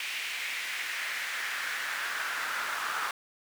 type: noise with high-pass filter sweep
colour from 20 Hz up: brown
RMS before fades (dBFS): -34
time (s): 0-3.11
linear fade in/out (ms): 2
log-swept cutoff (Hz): 2400 to 1300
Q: 2.8
effects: none